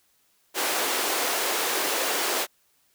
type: high-pass noise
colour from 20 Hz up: pink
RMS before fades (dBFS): -26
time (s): 0.54-2.47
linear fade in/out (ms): 50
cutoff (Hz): 360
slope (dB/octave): 24
effects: white hiss -66 dBFS RMS until 2.94 s